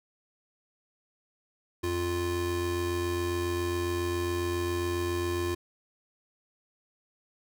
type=tone pair together; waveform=square; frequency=87.3 / 349.2 Hz; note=F2 / F4; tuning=0 / 0 cents; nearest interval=2 octaves; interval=2400 cents; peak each=-34 / -30 dBFS; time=1.83-5.55 s; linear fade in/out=10 ms; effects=none